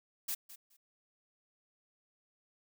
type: noise with echo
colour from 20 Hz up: blue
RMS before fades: -36 dBFS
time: 0.28-0.35 s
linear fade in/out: 10 ms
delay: 210 ms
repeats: 2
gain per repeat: -15 dB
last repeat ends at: 0.77 s
effects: none